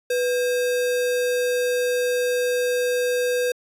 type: tone with sample-and-hold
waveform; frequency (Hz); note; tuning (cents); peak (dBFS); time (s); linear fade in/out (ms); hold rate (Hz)
sine; 493.9; B4; 0; -19; 0.1-3.52; 5; 2100
effects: resampled to 32000 Hz